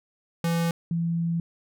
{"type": "tone pair in turn", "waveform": ["square", "sine"], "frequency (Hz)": [168, 168], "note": ["E3", "E3"], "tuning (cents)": [33, 33], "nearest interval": "unison", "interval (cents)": 0, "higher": "neither", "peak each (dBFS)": -23, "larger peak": "neither", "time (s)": [[0.44, 0.71], [0.91, 1.4]], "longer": "second", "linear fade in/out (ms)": 2, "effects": []}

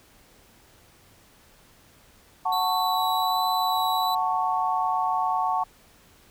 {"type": "chord", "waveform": "sine", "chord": "F# minor", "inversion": "none", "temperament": "just", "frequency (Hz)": [740, 888, 1110], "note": ["F#5", "A5", "C#6"], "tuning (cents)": [0, 16, 2], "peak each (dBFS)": [-26, -26, -27], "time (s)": [2.45, 5.64], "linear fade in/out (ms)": 10}
{"type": "tone with vibrato", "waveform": "45% pulse", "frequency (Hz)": 3951, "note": "B7", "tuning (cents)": 0, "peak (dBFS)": -29, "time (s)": [2.52, 4.15], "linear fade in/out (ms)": 5, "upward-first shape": "sine", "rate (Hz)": 1.3, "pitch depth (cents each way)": 14}
{"effects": ["pink hiss -56 dBFS RMS until 6.3 s"]}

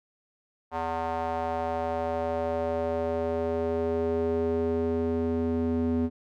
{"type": "tone with band-pass filter sweep", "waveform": "square", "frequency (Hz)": 82.41, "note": "E2", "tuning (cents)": 0, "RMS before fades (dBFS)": -28, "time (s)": [0.71, 6.1], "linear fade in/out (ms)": 50, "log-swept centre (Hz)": [860, 290], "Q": 2.9, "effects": []}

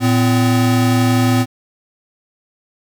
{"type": "tone pair together", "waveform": "square", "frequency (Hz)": [113.8, 254.7], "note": ["A#2", "C4"], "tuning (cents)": [-41, -46], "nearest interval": "octave + major second", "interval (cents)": 1395, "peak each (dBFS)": -15, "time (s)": [0, 1.46], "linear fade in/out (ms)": 50, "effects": []}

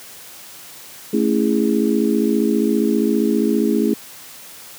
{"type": "chord", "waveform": "sine", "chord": "A major seventh", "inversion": "none", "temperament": "just", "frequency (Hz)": [220, 275, 330, 412.5], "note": ["A3", "C#4", "E4", "G#4"], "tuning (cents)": [0, -14, 2, -12], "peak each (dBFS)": [-18, -20, -21, -21], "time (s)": [1.13, 3.94], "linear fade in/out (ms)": 5, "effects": ["white hiss -39 dBFS RMS until 4.78 s", "high-pass 100 Hz 12 dB/octave"]}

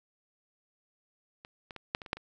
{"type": "clicks", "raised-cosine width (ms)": 0.3, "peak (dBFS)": [-30, -27, -26, -12, -27, -29, -13, -29], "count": 8, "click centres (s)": [1.449, 1.708, 1.763, 1.949, 2.018, 2.062, 2.131, 2.17], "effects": []}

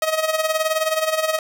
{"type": "tone with tremolo", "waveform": "sawtooth", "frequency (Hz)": 632, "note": "D#5", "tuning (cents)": 27, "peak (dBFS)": -12, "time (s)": [0.02, 1.39], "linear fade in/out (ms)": 2, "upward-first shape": "sine", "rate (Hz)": 19, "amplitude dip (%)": 70, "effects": []}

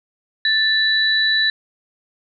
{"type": "tone pair together", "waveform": "sine", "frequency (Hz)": [1763, 3950], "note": ["A6", "B7"], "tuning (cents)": [3, 0], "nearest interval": "octave + major second", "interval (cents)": 1397, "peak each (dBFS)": -17, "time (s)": [0.45, 1.5], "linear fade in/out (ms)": 2, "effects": []}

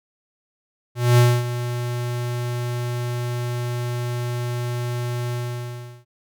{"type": "tone with ADSR envelope", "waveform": "square", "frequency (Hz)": 121.4, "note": "B2", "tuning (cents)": -29, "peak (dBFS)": -11, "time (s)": [0.95, 6.05], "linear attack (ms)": 230, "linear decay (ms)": 250, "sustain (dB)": -13, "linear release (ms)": 720, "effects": []}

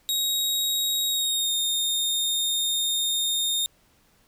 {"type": "tone with pitch glide", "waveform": "sawtooth", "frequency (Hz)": [3787, 3673], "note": ["A#7", "A#7"], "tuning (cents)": [27, -26], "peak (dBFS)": -20, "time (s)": [0.09, 3.66], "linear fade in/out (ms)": 0, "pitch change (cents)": -53, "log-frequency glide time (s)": [1.07, 1.53], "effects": ["pink hiss -62 dBFS RMS until 4.27 s"]}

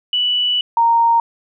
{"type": "tone pair in turn", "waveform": "sine", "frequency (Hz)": [2960, 927.5], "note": ["F#7", "A#5"], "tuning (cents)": [0, -9], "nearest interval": "octave + minor sixth", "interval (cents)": 2009, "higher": "first", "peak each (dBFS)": [-14, -10], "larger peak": "second", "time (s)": [[0.13, 0.61], [0.77, 1.2]], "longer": "first", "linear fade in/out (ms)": 2, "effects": []}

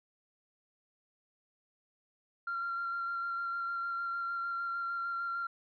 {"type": "tone with vibrato", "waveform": "sine", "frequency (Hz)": 1378, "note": "F6", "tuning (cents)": -24, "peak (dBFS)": -32, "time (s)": [2.47, 5.47], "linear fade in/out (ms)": 5, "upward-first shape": "square", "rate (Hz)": 6.6, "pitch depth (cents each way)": 11, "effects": ["tanh soft clip ceiling -29 dBFS"]}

